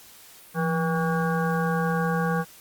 harmonic tone with a mistuned harmonic, 161.1 Hz, E3, 39 cents flat, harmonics 1 / 3 / 5 / 7 / 9 / 10, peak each -24 / -29 / -31 / -32 / -34 / -34 dBFS, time 0.54-2.45 s, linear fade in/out 50 ms, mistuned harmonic 1, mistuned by +100 cents, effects white hiss -49 dBFS RMS until 2.6 s + Opus 48 kbps

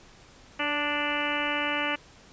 harmonic tone with a mistuned harmonic, 293.7 Hz, D4, in tune, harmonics 1 / 2 / 3 / 4 / 5 / 6 / 7 / 8 / 9 / 10, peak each -35 / -35 / -35 / -35 / -35 / -35 / -35 / -35 / -35 / -35 dBFS, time 0.59-1.96 s, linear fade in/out 10 ms, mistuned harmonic 2, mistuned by -22 cents, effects pink hiss -53 dBFS RMS until 2.32 s + resampled to 16000 Hz

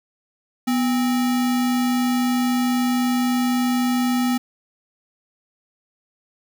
sine tone with sample-and-hold, 246.9 Hz, B3, in tune, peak -17 dBFS, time 0.67-4.38 s, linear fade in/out 10 ms, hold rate 1050 Hz, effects none

